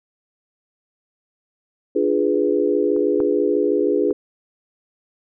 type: chord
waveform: sine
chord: D diminished seventh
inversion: none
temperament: equal with one note detuned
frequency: 295.5 / 349.2 / 415.3 / 493.9 Hz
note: D4 / F4 / Ab4 / Cb5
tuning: +11 / 0 / 0 / 0 cents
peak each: -22 / -22 / -19 / -23 dBFS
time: 1.95-4.13 s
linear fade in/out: 10 ms
type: clicks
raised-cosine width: 1 ms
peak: -26 / -16 / -23 dBFS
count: 3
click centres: 2.964 / 3.203 / 4.107 s
effects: none